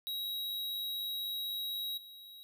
square tone with level steps, 3837 Hz, A#7, 49 cents sharp, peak -36 / -50 dBFS, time 0.07-2.43 s, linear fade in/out 0 ms, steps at 1.97 s, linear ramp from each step 10 ms, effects none

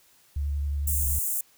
sine tone with vibrato, 71.7 Hz, D2, 41 cents flat, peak -25 dBFS, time 0.36-1.19 s, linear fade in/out 5 ms, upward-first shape square, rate 11 Hz, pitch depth 18 cents each way
white high-pass noise, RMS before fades -28 dBFS, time 0.87-1.41 s, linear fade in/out 5 ms, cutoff 7100 Hz, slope 48 dB/octave
effects white hiss -60 dBFS RMS until 1.57 s

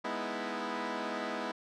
10% pulse chord, E major seventh, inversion first, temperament equal, 207.7 / 246.9 / 311.1 / 329.6 Hz, G#3 / B3 / D#4 / E4, 0 / 0 / 0 / 0 cents, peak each -32 / -30 / -35 / -31 dBFS, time 0.04-1.52 s, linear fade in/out 10 ms, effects low-pass 4000 Hz 12 dB/octave

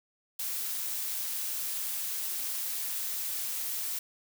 blue noise, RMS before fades -34 dBFS, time 0.39-3.99 s, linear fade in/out 5 ms, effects none

